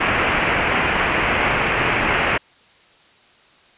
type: low-pass noise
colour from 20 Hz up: white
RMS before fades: -19 dBFS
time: 0-2.38 s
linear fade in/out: 10 ms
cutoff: 2700 Hz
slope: 48 dB/octave
effects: white hiss -52 dBFS RMS until 3.77 s + resampled to 8000 Hz